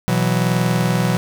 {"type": "chord", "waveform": "45% pulse", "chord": "B suspended fourth", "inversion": "none", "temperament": "just", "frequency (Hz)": [123.47, 164.63, 185.21], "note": ["B2", "E3", "F#3"], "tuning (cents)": [0, -2, 2], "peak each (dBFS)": -20, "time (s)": [0.08, 1.17], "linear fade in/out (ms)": 0, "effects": []}